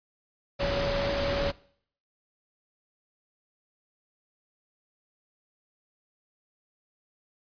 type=tone in noise; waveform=sine; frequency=563 Hz; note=C#5; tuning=27 cents sharp; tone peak=-28 dBFS; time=0.59-1.52 s; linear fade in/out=20 ms; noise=pink; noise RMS=-30 dBFS; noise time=0.59-1.52 s; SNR=-1 dB; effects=noise-tail reverb RT60 0.6 s tail -21 dB re dry + resampled to 11025 Hz